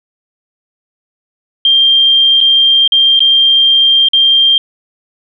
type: tone with dropouts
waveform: sine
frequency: 3184 Hz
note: G7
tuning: 26 cents sharp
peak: -5 dBFS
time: 1.65-4.58 s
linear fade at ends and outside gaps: 2 ms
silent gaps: 2.405-2.411 / 2.877-2.921 / 3.193-3.204 / 4.086-4.133 s
effects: none